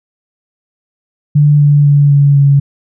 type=tone with pitch steps; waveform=sine; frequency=147.1 / 145.41 / 143.74 / 142.09 / 140.46 Hz; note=D3 / D3 / D3 / C#3 / C#3; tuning=+3 / -17 / -37 / +43 / +23 cents; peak=-4 dBFS; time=1.35-2.6 s; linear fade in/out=10 ms; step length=250 ms; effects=none